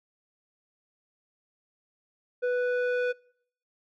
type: tone with low-pass filter sweep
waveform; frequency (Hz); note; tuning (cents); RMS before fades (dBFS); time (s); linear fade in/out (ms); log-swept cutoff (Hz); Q
square; 493.9; B4; 0; -27; 2.42-3.13; 20; 1200 to 2100; 1.3
effects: noise-tail reverb RT60 0.7 s tail -26 dB re dry